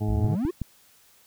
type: harmonic tone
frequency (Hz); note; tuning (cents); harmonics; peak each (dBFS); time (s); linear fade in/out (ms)
106; G#2; +36; 1 / 2 / 3 / 4 / 6 / 7 / 8; -25 / -31 / -35 / -37 / -41 / -42 / -43; 0-0.36; 20
type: exponential sweep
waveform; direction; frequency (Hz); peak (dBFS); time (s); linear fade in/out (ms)
triangle; up; 47.68 to 382.5; -22; 0.08-0.51; 10
type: clicks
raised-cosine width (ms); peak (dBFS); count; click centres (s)
5; -16; 3; 0.245 / 0.451 / 0.617
effects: white hiss -58 dBFS RMS until 1.26 s